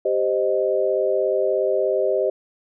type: chord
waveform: sine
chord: C minor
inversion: second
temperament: equal with one note detuned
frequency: 392 / 523.3 / 620.1 Hz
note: G4 / C5 / Eb5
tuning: 0 / 0 / -6 cents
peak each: -22 dBFS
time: 0.05-2.3 s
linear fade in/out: 5 ms
effects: none